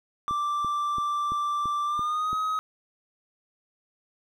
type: tone with pitch glide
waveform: triangle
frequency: 1174.7 to 1266.3 Hz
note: D6 to D#6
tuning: 0 to +30 cents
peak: -23 dBFS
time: 0.28-2.59 s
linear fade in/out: 0 ms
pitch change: +130 cents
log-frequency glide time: 1.85-2.34 s
type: click train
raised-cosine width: 3 ms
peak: -26 dBFS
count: 7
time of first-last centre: 0.31-2.33 s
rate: 2.97 Hz
effects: none